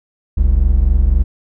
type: tone pair together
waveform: triangle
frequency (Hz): 43.87 / 67.7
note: F1 / C#2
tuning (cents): +9 / -40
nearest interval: minor sixth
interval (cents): 751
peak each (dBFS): -10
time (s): 0.37-1.24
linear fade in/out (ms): 10
effects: none